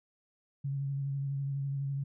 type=tone with vibrato; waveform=sine; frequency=138.59 Hz; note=C#3; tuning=in tune; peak=-31 dBFS; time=0.64-2.04 s; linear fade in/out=10 ms; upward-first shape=sine; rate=12 Hz; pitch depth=24 cents each way; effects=none